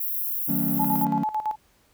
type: high-pass noise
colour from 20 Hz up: white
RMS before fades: -28 dBFS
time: 0-1.05 s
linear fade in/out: 5 ms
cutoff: 12000 Hz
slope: 48 dB/octave
type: chord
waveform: triangle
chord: D# half-diminished seventh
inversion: none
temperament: just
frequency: 155.56 / 186.68 / 224 / 280 Hz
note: D#3 / F#3 / A3 / C#4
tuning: 0 / +16 / +31 / +18 cents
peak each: -29 / -28 / -26 / -26 dBFS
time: 0.48-1.24 s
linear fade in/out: 10 ms
type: tone with tremolo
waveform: sine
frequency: 860 Hz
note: A5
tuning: 40 cents flat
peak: -22 dBFS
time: 0.79-1.56 s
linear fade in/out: 10 ms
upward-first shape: square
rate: 9 Hz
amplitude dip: 75%
effects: pink hiss -62 dBFS RMS until 1.93 s